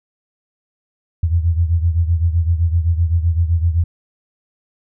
sine beating tone pair, 82.41 / 90.21 Hz, E2 / F#2, 0 / -43 cents, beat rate 7.8 Hz, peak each -14 / -19 dBFS, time 1.23-3.84 s, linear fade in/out 5 ms, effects none

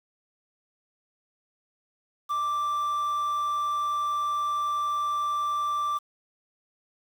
triangle tone with quantisation, 1174.7 Hz, D6, in tune, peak -23 dBFS, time 2.29-5.99 s, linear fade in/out 20 ms, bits 8, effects none

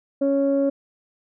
sine tone pair together, 277.2 / 554.4 Hz, C#4 / C#5, 0 / 0 cents, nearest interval octave, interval 1200 cents, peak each -19 dBFS, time 0.21-0.7 s, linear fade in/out 10 ms, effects tanh soft clip ceiling -12 dBFS

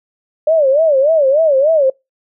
sine tone with vibrato, 587.3 Hz, D5, in tune, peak -8 dBFS, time 0.47-1.9 s, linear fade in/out 5 ms, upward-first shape sine, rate 3.4 Hz, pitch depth 190 cents each way, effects noise-tail reverb RT60 0.2 s tail -24 dB re dry

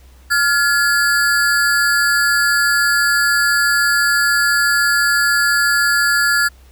square ring-modulated tone, 1548 Hz, G6, 22 cents flat, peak -10 dBFS, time 0.3-6.49 s, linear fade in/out 20 ms, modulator 147 Hz, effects added 64 Hz sine -42 dBFS peak until 6.71 s + pink hiss -52 dBFS RMS until 6.71 s

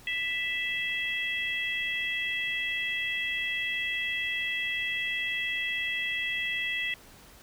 harmonic tone, 659.3 Hz, E5, in tune, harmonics 3 / 4 / 5, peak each -31 / -33 / -35 dBFS, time 0.07-6.94 s, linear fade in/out 2 ms, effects pink hiss -53 dBFS RMS until 7.42 s

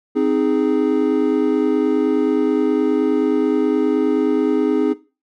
triangle chord, Ab major, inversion first, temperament equal, 261.6 / 311.1 / 415.3 Hz, C4 / Eb4 / Ab4, 0 / 0 / 0 cents, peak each -17 dBFS, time 0.15-4.94 s, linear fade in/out 20 ms, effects noise-tail reverb RT60 0.3 s tail -17 dB re dry

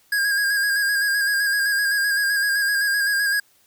square tone with vibrato, 1633 Hz, G#6, 30 cents flat, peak -19 dBFS, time 0.12-3.4 s, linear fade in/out 5 ms, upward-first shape square, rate 7.8 Hz, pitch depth 29 cents each way, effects white hiss -59 dBFS RMS until 3.66 s

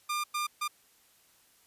sawtooth tone bursts at uneven times, 1200 Hz, D6, 37 cents sharp, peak -26 dBFS, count 3, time 0.09-0.24 / 0.34-0.47 / 0.61-0.68 s, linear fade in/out 10 ms, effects white hiss -64 dBFS RMS until 1.66 s + resampled to 32000 Hz

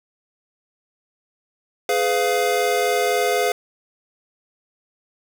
square chord, F diminished, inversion first, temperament just, 419.1 / 502.9 / 698.5 Hz, Ab4 / Cb5 / F5, +16 / +31 / 0 cents, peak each -23 dBFS, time 1.89-3.52 s, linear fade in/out 2 ms, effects 8-bit

